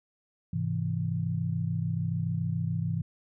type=chord; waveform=sine; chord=Ab augmented; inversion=none; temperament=equal; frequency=103.83 / 130.81 / 164.81 Hz; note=Ab2 / C3 / E3; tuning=0 / 0 / 0 cents; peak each=-32 / -33 / -30 dBFS; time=0.53-3.02 s; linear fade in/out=5 ms; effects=none